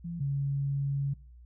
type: tone pair in turn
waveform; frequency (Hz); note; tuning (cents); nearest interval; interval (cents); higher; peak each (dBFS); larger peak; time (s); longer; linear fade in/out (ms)
sine; 170 / 139.61; F3 / C#3; -46 / +13; minor third; 341; first; -34 / -27; second; 0.04-0.2 / 0.2-1.14; second; 10
effects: noise-tail reverb RT60 0.5 s tail -24 dB re dry + added 60 Hz sine -49 dBFS peak until 1.45 s